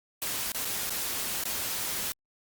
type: noise with dropouts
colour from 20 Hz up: white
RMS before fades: -32 dBFS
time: 0.22-2.12 s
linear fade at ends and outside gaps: 0 ms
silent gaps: 0.519-0.547 / 0.648-0.653 / 0.896-0.905 / 1.437-1.454 s
effects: Opus 48 kbps